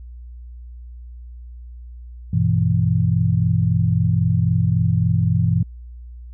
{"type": "chord", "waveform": "sine", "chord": "E minor", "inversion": "first", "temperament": "equal with one note detuned", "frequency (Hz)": [98, 121.77, 164.81], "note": ["G2", "B2", "E3"], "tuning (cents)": [0, -24, 0], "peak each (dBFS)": -19, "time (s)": [2.33, 5.63], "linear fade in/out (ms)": 5, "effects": ["added 60 Hz sine -34 dBFS peak until 6.33 s"]}